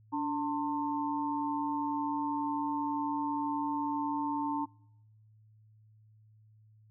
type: tone cluster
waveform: sine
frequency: 289.6 / 899 / 1055 Hz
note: D4 / A5 / C6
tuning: -24 / +37 / +14 cents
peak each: -33 / -33 / -40 dBFS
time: 0.12-4.66 s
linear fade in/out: 20 ms
effects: noise-tail reverb RT60 0.8 s tail -25 dB re dry + added 108 Hz sine -58 dBFS peak until 6.9 s